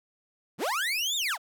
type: linear two-way sweep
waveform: 30% pulse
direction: up then down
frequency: 108.4 to 3726 to 565 Hz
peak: -24 dBFS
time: 0.58-1.38 s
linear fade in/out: 50 ms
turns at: 1.16 s
effects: none